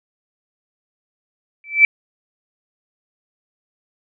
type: tone with exponential growth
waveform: sine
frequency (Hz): 2322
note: D7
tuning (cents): -20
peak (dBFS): -3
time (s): 1.64-1.85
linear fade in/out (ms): 1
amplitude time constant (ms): 45
effects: none